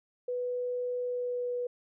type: tone with pitch glide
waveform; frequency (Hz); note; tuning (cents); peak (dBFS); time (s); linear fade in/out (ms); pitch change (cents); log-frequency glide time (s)
sine; 493.9 to 489.6; B4 to B4; 0 to -15; -30; 0.28-1.67; 5; -15; 1.01-1.56
effects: none